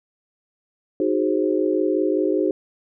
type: chord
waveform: sine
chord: Ab dominant seventh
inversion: second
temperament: equal with one note detuned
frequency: 311.1 / 370 / 415.3 / 528.7 Hz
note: Eb4 / Gb4 / Ab4 / C5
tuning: 0 / 0 / 0 / +18 cents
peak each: -22 / -22 / -24 / -26 dBFS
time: 1-2.51 s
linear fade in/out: 2 ms
effects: none